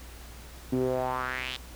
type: tone with band-pass filter sweep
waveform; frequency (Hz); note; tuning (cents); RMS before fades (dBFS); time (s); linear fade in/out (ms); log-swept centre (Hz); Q
sawtooth; 127.7; C3; -42; -30; 0.72-1.57; 10; 280 to 3600; 3.5
effects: added 60 Hz sine -45 dBFS peak until 1.75 s + pink hiss -49 dBFS RMS until 1.75 s